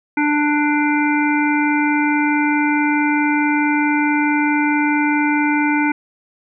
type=harmonic tone; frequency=295.9 Hz; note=D4; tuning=13 cents sharp; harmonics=1 / 3 / 5 / 7 / 8; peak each=-16 / -21 / -23 / -24 / -25 dBFS; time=0.17-5.92 s; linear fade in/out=5 ms; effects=none